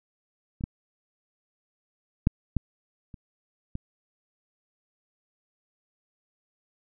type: clicks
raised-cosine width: 5 ms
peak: -28 / -15 / -7 / -12 / -30 / -20 dBFS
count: 6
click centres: 0.609 / 0.639 / 2.271 / 2.567 / 3.142 / 3.754 s
effects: none